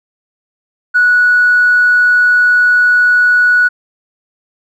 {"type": "tone with tanh clipping", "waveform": "triangle", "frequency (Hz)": 1469, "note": "F#6", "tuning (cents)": -13, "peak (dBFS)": -6, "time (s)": [0.94, 3.69], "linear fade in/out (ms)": 20, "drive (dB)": 4, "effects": []}